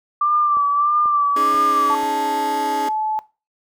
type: tone with vibrato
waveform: sine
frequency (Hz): 1174.7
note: D6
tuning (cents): 0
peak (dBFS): -14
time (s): 0.21-1.95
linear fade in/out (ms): 5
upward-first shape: sine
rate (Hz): 1.6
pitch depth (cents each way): 42
type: click train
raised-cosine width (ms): 1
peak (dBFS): -23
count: 4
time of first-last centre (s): 0.57-2.033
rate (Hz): 2.05
type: chord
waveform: sawtooth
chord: C# suspended second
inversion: none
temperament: just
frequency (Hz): 277.2 / 311.8 / 415.8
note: C#4 / D#4 / G#4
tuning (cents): 0 / +4 / +2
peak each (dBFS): -25 / -26 / -24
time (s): 1.36-2.89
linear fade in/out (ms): 5
type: tone with pitch glide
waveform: sine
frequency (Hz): 877 to 864.4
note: A5 to A5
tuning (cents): -6 to -31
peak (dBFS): -19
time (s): 1.9-3.19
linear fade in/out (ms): 0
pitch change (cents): -25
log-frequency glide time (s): 2.29-2.87
effects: noise-tail reverb RT60 0.3 s tail -20 dB re dry